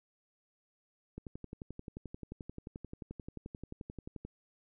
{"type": "click train", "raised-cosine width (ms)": 3, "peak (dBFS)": -30, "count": 36, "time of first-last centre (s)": [1.18, 4.25], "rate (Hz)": 11.4, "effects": []}